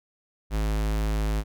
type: tone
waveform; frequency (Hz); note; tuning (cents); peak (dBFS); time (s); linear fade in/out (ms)
square; 53; G#1; +36; -24; 0.5-1.44; 50
effects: none